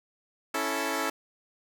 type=chord; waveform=10% pulse; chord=A major; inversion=first; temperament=equal; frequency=277.2 / 329.6 / 440 Hz; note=C#4 / E4 / A4; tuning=0 / 0 / 0 cents; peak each=-24 dBFS; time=0.54-1.1 s; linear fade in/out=5 ms; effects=none